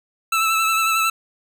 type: tone with vibrato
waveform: 25% pulse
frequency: 1318.5 Hz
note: E6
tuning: in tune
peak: -13 dBFS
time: 0.32-1.1 s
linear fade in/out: 5 ms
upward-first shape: sine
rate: 11 Hz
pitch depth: 24 cents each way
effects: none